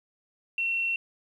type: tone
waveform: sine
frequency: 2718 Hz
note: F7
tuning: 48 cents flat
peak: -25 dBFS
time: 0.58-0.96 s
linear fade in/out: 2 ms
effects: 10-bit